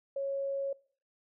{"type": "tone", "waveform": "sine", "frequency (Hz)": 551, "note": "C#5", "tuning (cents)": -11, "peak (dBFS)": -31, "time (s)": [0.16, 0.73], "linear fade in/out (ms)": 5, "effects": ["noise-tail reverb RT60 0.5 s tail -22 dB re dry"]}